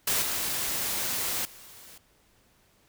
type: noise with level steps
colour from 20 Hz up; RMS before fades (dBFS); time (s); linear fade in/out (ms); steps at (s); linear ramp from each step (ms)
white; -26 / -30 / -49; 0.07-1.98; 5; 0.22 / 1.45; 2
effects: pink hiss -64 dBFS RMS until 2.88 s